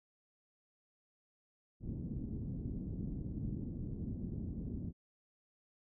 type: low-pass noise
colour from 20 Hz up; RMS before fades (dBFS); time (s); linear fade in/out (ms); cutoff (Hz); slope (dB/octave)
white; -41; 1.8-4.93; 50; 250; 24
effects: none